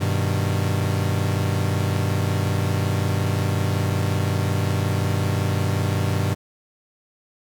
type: chord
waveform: 40% pulse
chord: G augmented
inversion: none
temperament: equal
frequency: 98 / 123.47 / 155.56 Hz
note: G2 / B2 / D#3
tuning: 0 / 0 / 0 cents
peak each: -21 / -25 / -26 dBFS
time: 0-6.35 s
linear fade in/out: 20 ms
effects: none